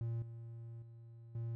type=tone with level steps; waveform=triangle; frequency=115.8 Hz; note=A#2; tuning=11 cents flat; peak=-34 / -44 / -50 / -36 dBFS; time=0.01-1.55 s; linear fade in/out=0 ms; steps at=0.22 / 0.82 / 1.35 s; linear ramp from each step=2 ms; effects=none